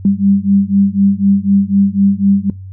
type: beating tone pair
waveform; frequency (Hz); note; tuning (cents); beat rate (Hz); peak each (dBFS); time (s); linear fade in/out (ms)
sine; 196 / 200; G3 / G3; 0 / +35; 4; -12; 0.05-2.5; 2
effects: noise-tail reverb RT60 0.2 s tail -21 dB re dry + added 95 Hz sine -27 dBFS peak until 2.72 s